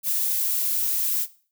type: noise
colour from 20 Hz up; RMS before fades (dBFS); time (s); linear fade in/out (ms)
violet; -24; 0.03-1.27; 50
effects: noise-tail reverb RT60 0.4 s tail -17 dB re dry